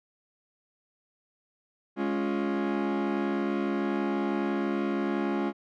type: chord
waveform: 40% pulse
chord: Db major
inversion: second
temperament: equal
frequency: 207.7 / 277.2 / 349.2 Hz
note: Ab3 / Db4 / F4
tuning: 0 / 0 / 0 cents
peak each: -30 dBFS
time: 1.96-5.53 s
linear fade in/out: 50 ms
effects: low-pass 2000 Hz 12 dB/octave